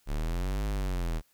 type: linear two-way sweep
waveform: square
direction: up then down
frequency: 34.65 to 51.91 to 38.93 Hz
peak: -29 dBFS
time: 0.06-1.22 s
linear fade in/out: 50 ms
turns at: 0.65 s
effects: white hiss -68 dBFS RMS until 1.33 s